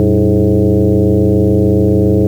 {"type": "tone with frequency modulation", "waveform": "sine", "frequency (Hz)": 116.54, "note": "A#2", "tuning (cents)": 0, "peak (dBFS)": -7, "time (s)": [0, 2.27], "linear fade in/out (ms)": 0, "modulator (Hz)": 103, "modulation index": 3.7, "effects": ["7-bit"]}